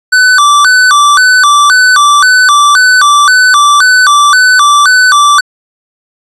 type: tone with vibrato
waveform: square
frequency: 1324 Hz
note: E6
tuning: 7 cents sharp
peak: -3 dBFS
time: 0.12-5.41 s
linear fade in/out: 10 ms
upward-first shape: square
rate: 1.9 Hz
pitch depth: 220 cents each way
effects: resampled to 22050 Hz + 7-bit